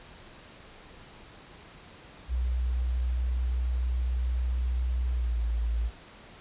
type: tone with pitch glide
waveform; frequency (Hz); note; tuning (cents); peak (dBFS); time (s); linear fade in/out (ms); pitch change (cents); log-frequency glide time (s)
sine; 61.74 to 56.94; B1 to A#1; 0 to -40; -25; 2.28-5.91; 50; -140; 5.1-5.43
effects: pink hiss -50 dBFS RMS until 6.4 s + resampled to 8000 Hz